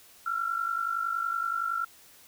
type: tone pair together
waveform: sine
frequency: 1346.2 / 1396.9 Hz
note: E6 / F6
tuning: +36 / 0 cents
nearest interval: minor second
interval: 64 cents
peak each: -29 / -32 dBFS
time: 0.26-1.85 s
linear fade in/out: 5 ms
effects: white hiss -55 dBFS RMS until 2.27 s